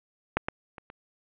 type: clicks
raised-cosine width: 0.5 ms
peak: -8 / -13 / -26 / -28 dBFS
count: 4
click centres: 0.37 / 0.485 / 0.782 / 0.901 s
effects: resampled to 8000 Hz + 8-bit